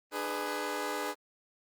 15% pulse chord, G# diminished, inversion second, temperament just, 299 / 415.3 / 498.4 Hz, D4 / G#4 / B4, +31 / 0 / +16 cents, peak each -32 / -30 / -31 dBFS, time 0.11-1.15 s, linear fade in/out 50 ms, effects Opus 24 kbps

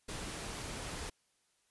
pink noise, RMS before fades -42 dBFS, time 0.08-1.1 s, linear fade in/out 10 ms, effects white hiss -75 dBFS RMS until 1.7 s + resampled to 24000 Hz

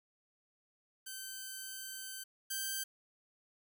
5% pulse tone pair in turn, 1543 / 1563.6 Hz, G6 / G6, -28 / -5 cents, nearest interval unison, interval 23 cents, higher second, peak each -32 / -25 dBFS, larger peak second, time 1.06-2.24 / 2.5-2.84 s, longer first, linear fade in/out 10 ms, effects none

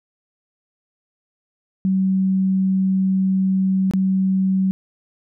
sine tone with dropouts, 190 Hz, F#3, 46 cents sharp, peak -15 dBFS, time 1.85-4.71 s, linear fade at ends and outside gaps 0 ms, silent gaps 3.911-3.936 s, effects none

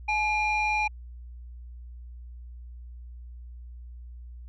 sine tone pair together, 850 / 2404 Hz, G#5 / D7, +40 / +40 cents, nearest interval octave + tritone, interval 1800 cents, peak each -24 dBFS, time 0.08-0.88 s, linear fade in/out 10 ms, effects tanh soft clip ceiling -20 dBFS + added 60 Hz sine -40 dBFS peak until 4.48 s

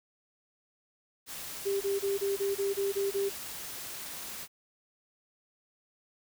white noise, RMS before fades -41 dBFS, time 1.26-4.48 s, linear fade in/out 50 ms
sine tone bursts, 396.3 Hz, G4, 19 cents sharp, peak -27 dBFS, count 9, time 1.65-3.298 s, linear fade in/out 20 ms, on 160 ms, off 26 ms
effects none

